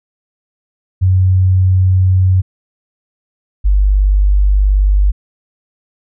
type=tone pair in turn; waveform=sine; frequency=93.1 / 49.32 Hz; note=F#2 / G1; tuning=+11 / +11 cents; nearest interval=major seventh; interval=1100 cents; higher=first; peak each=-7 dBFS; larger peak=neither; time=1.01-2.42 / 3.64-5.12 s; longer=second; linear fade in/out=20 ms; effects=none